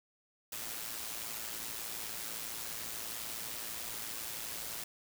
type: noise with amplitude modulation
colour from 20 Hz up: white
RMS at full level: -39 dBFS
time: 0.52-4.84 s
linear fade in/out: 5 ms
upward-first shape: sine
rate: 112 Hz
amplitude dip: 50%
effects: none